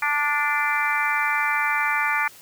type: harmonic tone with a mistuned harmonic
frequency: 293.7 Hz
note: D4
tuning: in tune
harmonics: 3 / 4 / 5 / 6 / 7 / 8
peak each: -27 / -27 / -27 / -27 / -27 / -27 dBFS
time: 0.02-2.28 s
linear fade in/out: 5 ms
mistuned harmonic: 5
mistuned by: -22 cents
effects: white hiss -47 dBFS RMS until 2.41 s